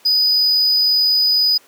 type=tone; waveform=triangle; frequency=4971 Hz; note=D#8; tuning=2 cents flat; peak=-11 dBFS; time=0.05-1.58 s; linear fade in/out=10 ms; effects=pink hiss -49 dBFS RMS until 1.67 s + high-pass 400 Hz 12 dB/octave